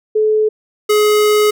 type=tone pair in turn; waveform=sine / square; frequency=430.7 / 421.6 Hz; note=A4 / G#4; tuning=-37 / +26 cents; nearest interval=unison; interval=37 cents; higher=first; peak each=-10 dBFS; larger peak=neither; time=0.15-0.49 / 0.89-1.51 s; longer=second; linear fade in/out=10 ms; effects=none